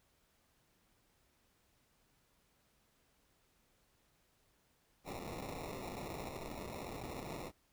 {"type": "noise with sample-and-hold", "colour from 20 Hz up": "blue", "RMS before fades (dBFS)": -45, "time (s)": [5.04, 7.52], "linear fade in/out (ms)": 50, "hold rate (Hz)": 1575, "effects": ["pink hiss -74 dBFS RMS until 7.72 s"]}